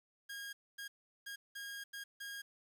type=tone bursts at uneven times; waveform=sawtooth; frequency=1629 Hz; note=G#6; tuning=34 cents flat; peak=-40 dBFS; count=6; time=0.29-0.53 / 0.78-0.88 / 1.26-1.36 / 1.55-1.84 / 1.93-2.04 / 2.2-2.42 s; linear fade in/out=10 ms; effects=11-bit